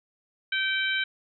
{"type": "harmonic tone", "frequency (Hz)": 774, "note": "G5", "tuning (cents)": -22, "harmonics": [2, 3, 4, 5], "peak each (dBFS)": [-27, -30, -31, -34], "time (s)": [0.52, 1.04], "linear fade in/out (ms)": 5, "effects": []}